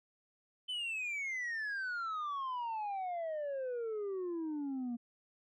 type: exponential sweep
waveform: sine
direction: down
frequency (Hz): 3067 to 233.1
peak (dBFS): -33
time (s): 0.68-4.97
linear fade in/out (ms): 20
effects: tanh soft clip ceiling -35 dBFS